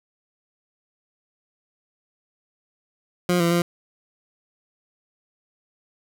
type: tone with pitch steps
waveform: 20% pulse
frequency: 177.5 / 170 / 172.8 Hz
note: F3 / F3 / F3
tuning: +28 / -46 / -18 cents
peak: -13 dBFS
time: 3.29-3.62 s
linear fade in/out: 2 ms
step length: 110 ms
effects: none